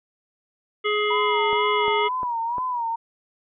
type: harmonic tone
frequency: 420 Hz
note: G#4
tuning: 19 cents sharp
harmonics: 1 / 3 / 5 / 7 / 8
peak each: -23 / -26 / -26 / -31 / -33 dBFS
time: 0.84-2.09 s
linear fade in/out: 20 ms
type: tone with vibrato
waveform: sine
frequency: 963 Hz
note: B5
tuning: 44 cents flat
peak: -23 dBFS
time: 1.1-2.96 s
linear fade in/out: 10 ms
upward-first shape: sine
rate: 2.1 Hz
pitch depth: 98 cents each way
type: click train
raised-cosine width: 1 ms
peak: -20 dBFS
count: 4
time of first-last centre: 1.53-2.583 s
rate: 2.85 Hz
effects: none